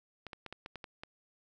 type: clicks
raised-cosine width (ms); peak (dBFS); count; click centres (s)
0.3; -27; 8; 0.267 / 0.332 / 0.463 / 0.526 / 0.661 / 0.757 / 0.842 / 1.035
effects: none